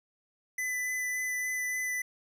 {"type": "tone with vibrato", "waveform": "square", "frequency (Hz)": 2002, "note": "B6", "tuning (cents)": 23, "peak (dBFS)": -31, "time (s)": [0.58, 2.02], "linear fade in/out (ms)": 5, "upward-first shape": "sine", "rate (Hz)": 3.5, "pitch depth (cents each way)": 9, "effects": []}